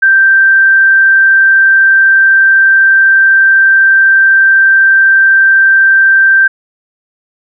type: tone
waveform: sine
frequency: 1568 Hz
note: G6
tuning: in tune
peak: -3 dBFS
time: 0.02-6.48 s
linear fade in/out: 10 ms
effects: none